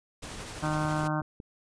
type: noise with tremolo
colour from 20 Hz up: pink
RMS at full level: -39 dBFS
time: 0.22-1.08 s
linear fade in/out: 10 ms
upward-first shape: triangle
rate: 12 Hz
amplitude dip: 30%
type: harmonic tone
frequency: 153.3 Hz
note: D#3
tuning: 25 cents flat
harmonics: 1 / 2 / 4 / 5 / 6 / 7 / 8 / 9 / 10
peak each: -30 / -33 / -36 / -37 / -38 / -38 / -39 / -40 / -40 dBFS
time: 0.62-1.22 s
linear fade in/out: 20 ms
type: click train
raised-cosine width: 3 ms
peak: -29 dBFS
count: 4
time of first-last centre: 0.85-1.401 s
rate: 5.44 Hz
effects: resampled to 22050 Hz